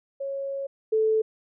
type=tone pair in turn; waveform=sine; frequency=550 / 438.1 Hz; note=C#5 / A4; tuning=-14 / -7 cents; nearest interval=major third; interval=393 cents; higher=first; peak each=-28 / -19 dBFS; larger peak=second; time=0.2-0.67 / 0.92-1.22 s; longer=first; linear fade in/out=10 ms; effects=none